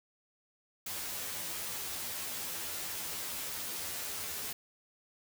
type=noise with comb filter; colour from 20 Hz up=white; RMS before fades=-39 dBFS; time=0.86-4.53 s; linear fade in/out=5 ms; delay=12 ms; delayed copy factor=+0.95; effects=none